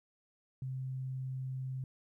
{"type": "tone", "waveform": "sine", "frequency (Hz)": 130.81, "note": "C3", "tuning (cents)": 0, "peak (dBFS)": -36, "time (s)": [0.62, 1.84], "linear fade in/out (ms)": 2, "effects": ["13-bit"]}